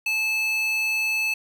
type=tone with high-pass filter; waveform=square; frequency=870 Hz; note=A5; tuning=20 cents flat; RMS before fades=-24 dBFS; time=0.06-1.34 s; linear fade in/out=5 ms; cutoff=2700 Hz; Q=4.6; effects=10-bit